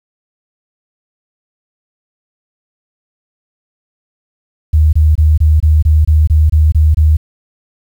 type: tone bursts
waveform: sine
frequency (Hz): 77.3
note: D#2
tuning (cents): -11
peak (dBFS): -5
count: 11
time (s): 4.73-7.17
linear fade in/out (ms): 10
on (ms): 200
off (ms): 24
effects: 7-bit